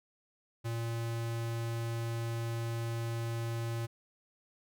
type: tone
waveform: square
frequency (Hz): 115.7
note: A#2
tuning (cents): -13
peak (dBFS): -34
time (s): 0.64-3.87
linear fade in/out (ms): 20
effects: none